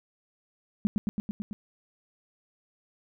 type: tone with echo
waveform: sine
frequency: 207.7 Hz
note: G#3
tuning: in tune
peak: -20 dBFS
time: 0.85-0.87 s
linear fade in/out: 0 ms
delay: 110 ms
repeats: 6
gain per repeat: -2 dB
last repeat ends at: 1.53 s
effects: none